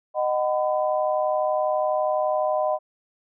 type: tone cluster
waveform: sine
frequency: 617 / 749 / 1006 Hz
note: D#5 / F#5 / B5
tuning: -15 / +21 / +32 cents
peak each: -22 / -26 / -29 dBFS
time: 0.14-2.79 s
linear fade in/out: 50 ms
effects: none